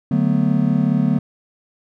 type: chord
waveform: triangle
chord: B minor seventh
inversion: first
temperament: just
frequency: 148.16 / 185.21 / 222.2 / 246.9 Hz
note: D3 / F#3 / A3 / B3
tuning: +16 / +2 / +17 / 0 cents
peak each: -18 dBFS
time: 0.11-1.19 s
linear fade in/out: 5 ms
effects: none